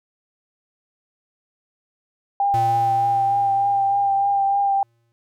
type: tone with vibrato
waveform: sine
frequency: 795 Hz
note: G5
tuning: 24 cents sharp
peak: -16 dBFS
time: 2.4-4.83 s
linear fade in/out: 2 ms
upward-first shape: triangle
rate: 3.3 Hz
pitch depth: 22 cents each way
type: tone with exponential decay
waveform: square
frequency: 116.54 Hz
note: A#2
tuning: in tune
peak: -25 dBFS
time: 2.54-5.12 s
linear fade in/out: 0 ms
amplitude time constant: 560 ms
effects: none